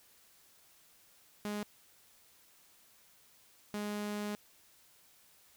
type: tone bursts at uneven times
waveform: sawtooth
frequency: 207.7 Hz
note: G#3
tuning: in tune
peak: -32 dBFS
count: 2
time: 1.45-1.63 / 3.74-4.35 s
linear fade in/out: 0 ms
effects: white hiss -64 dBFS RMS until 5.56 s